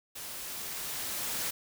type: noise with level ramp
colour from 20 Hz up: white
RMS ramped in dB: -42 to -33 dBFS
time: 0.15-1.51 s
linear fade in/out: 10 ms
effects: none